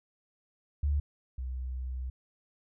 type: tone pair in turn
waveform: sine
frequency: 72.2 / 63.69 Hz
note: D2 / C2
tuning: -29 / -46 cents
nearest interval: major second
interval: 217 cents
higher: first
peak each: -25 / -33 dBFS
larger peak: first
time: 0.83-1 / 1.38-2.1 s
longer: second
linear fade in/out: 5 ms
effects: none